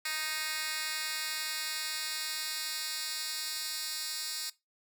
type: tone with high-pass filter sweep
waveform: 10% pulse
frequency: 311.1 Hz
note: D#4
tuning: in tune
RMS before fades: -36 dBFS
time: 0.05-4.5 s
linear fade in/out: 5 ms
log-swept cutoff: 2500 to 4500 Hz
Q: 1.2
effects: noise-tail reverb RT60 0.2 s tail -19 dB re dry